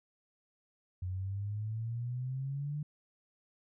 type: exponential sweep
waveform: sine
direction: up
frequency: 90 to 150.7 Hz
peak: -34 dBFS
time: 1.02-2.83 s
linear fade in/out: 5 ms
effects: none